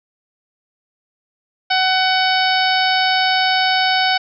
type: harmonic tone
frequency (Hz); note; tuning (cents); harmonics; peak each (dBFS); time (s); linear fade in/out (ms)
750; F#5; +23; 1 / 2 / 3 / 4 / 5 / 6 / 7; -17 / -20 / -22 / -23 / -24 / -25 / -25; 1.7-4.18; 10
effects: none